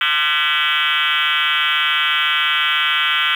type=tone with frequency modulation; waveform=sine; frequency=2285 Hz; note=D7; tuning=48 cents flat; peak=-14 dBFS; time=0.01-3.35 s; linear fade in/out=2 ms; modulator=154 Hz; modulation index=6.8; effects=7-bit